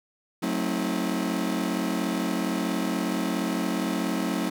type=chord; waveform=40% pulse; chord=F# diminished seventh; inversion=none; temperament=just; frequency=185 / 222 / 266.4 / 319.7 Hz; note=F#3 / A3 / C4 / Eb4; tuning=0 / +16 / +31 / +47 cents; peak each=-30 dBFS; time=0.42-4.5 s; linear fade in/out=10 ms; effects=none